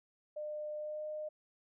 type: tone with pitch glide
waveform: sine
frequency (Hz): 603 to 610.7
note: D5 to D#5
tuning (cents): +46 to -32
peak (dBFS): -38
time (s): 0.36-1.29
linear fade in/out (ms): 10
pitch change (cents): +22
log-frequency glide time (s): 0.77-1.05
effects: none